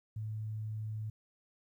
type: tone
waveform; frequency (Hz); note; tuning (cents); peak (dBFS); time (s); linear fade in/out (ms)
sine; 108.4; A2; -25; -36; 0.16-1.1; 5
effects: 12-bit